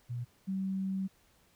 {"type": "tone pair in turn", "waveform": "sine", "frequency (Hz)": [121.2, 191.51], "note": ["B2", "G3"], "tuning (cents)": [-32, -40], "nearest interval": "minor sixth", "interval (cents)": 792, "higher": "second", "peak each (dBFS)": [-34, -31], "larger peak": "second", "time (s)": [[0.09, 0.25], [0.47, 1.08]], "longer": "second", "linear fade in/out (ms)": 20, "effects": ["pink hiss -67 dBFS RMS until 1.55 s"]}